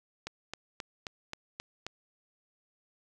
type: click train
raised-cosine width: 0.2 ms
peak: -20 dBFS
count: 7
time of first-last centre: 0.27-1.866 s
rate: 3.76 Hz
effects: none